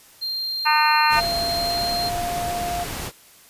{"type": "tone", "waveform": "triangle", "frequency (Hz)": 4186, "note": "C8", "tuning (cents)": 0, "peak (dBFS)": -23, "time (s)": [0.21, 2.1], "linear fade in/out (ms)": 20}
{"type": "harmonic tone", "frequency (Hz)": 303.6, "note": "D#4", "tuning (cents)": -42, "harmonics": [3, 4, 5, 6, 7, 8, 9], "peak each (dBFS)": [-18, -22, -25, -25, -31, -27, -27], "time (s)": [0.65, 1.21], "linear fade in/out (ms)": 20}
{"type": "noise", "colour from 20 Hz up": "pink", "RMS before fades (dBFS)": -30, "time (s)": [1.09, 3.12], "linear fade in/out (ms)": 50}
{"type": "tone with pitch glide", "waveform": "sine", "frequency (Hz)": [686, 701.2], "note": ["F5", "F5"], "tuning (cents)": [-31, 7], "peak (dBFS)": -24, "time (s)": [1.16, 2.85], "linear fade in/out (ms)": 20, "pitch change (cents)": 38, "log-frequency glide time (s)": [1.46, 2.08]}
{"effects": ["white hiss -50 dBFS RMS until 3.49 s", "resampled to 32000 Hz"]}